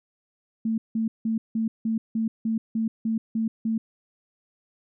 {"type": "tone bursts", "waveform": "sine", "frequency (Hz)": 223.4, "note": "A3", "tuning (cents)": 27, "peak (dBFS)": -22, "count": 11, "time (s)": [0.65, 3.78], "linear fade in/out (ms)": 5, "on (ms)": 130, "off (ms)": 170, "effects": []}